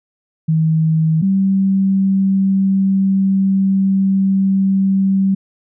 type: tone pair in turn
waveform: sine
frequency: 159.5 / 193.37 Hz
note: D#3 / G3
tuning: +43 / -23 cents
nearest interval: minor third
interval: 334 cents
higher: second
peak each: -11 dBFS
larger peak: neither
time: 0.48-1.22 / 1.22-5.35 s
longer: second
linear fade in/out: 10 ms
effects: none